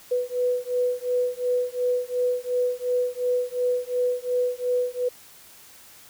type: beating tone pair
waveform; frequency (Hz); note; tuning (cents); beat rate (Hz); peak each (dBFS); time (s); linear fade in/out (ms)
sine; 493.9 / 496.7; B4 / B4; 0 / +10; 2.8; -25; 0.11-5.09; 10
effects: white hiss -49 dBFS RMS until 6.09 s